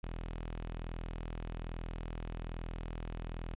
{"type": "tone", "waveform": "sawtooth", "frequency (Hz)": 41.2, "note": "E1", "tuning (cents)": 0, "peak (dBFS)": -35, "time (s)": [0.03, 3.55], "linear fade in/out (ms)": 0, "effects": ["resampled to 8000 Hz", "12-bit"]}